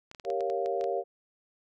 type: clicks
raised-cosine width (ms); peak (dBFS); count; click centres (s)
0.2; -28; 10; 0.114 / 0.148 / 0.198 / 0.25 / 0.302 / 0.407 / 0.5 / 0.66 / 0.811 / 0.841
type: chord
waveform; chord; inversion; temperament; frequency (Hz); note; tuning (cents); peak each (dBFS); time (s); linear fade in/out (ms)
sine; G half-diminished seventh; none; equal; 392 / 466.2 / 554.4 / 698.5; G4 / Bb4 / Db5 / F5; 0 / 0 / 0 / 0; -33; 0.24-1.04; 50
effects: none